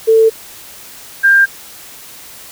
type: tone pair in turn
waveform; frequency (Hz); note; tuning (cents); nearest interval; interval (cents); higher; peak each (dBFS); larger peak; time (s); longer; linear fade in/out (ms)
sine; 446.1 / 1593.9; A4 / G6; +24 / +28; octave + minor seventh; 2204; second; -5; neither; 0.07-0.3 / 1.23-1.46; neither; 20
effects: white hiss -35 dBFS RMS until 2.51 s